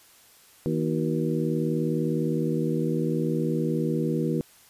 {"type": "harmonic tone with a mistuned harmonic", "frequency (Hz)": 79.6, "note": "D#2", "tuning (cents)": 40, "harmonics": [2, 3, 4, 5, 6], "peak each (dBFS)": [-27, -29, -30, -31, -32], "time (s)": [0.66, 4.41], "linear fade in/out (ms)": 0, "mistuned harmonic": 5, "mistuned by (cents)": -90, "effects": ["white hiss -55 dBFS RMS until 4.69 s", "resampled to 32000 Hz"]}